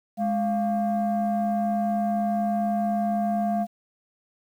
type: tone pair together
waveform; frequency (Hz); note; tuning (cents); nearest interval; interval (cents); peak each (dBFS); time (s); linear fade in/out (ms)
sine; 208.7 / 695.5; G#3 / F5; +9 / -7; octave + major sixth; 2084; -23; 0.17-3.67; 50
effects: tanh soft clip ceiling -18 dBFS + 9-bit